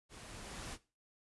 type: noise with level ramp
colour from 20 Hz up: pink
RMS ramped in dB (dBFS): -53 to -44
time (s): 0.09-0.78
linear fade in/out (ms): 50
effects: noise-tail reverb RT60 0.3 s tail -17 dB re dry + resampled to 24000 Hz